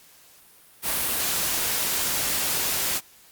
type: noise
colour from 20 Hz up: white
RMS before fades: -25 dBFS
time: 0.82-3.01 s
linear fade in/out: 50 ms
effects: white hiss -53 dBFS RMS until 3.31 s + Opus 48 kbps